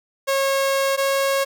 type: tone pair in turn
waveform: sawtooth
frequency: 545 / 547.3 Hz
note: C#5 / C#5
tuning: -29 / -22 cents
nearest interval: unison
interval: 7 cents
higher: second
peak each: -14 dBFS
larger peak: neither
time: 0.27-0.97 / 0.97-1.45 s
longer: first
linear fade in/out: 20 ms
effects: none